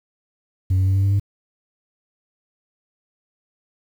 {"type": "tone with pitch steps", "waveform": "sine", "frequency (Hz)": [93.3, 94.6, 95.92, 97.26, 98.62, 100], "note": ["F#2", "F#2", "G2", "G2", "G2", "G2"], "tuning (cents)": [15, 39, -37, -13, 11, 35], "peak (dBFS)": -12, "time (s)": [0.7, 1.198], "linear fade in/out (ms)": 10, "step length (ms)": 83, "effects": ["tanh soft clip ceiling -14 dBFS", "8-bit"]}